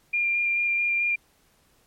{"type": "tone with vibrato", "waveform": "sine", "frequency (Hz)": 2397, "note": "D7", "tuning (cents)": 35, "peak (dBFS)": -21, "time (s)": [0.13, 1.16], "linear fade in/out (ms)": 10, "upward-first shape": "square", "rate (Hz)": 4.6, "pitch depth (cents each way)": 9, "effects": ["pink hiss -63 dBFS RMS until 1.86 s", "MP3 64 kbps"]}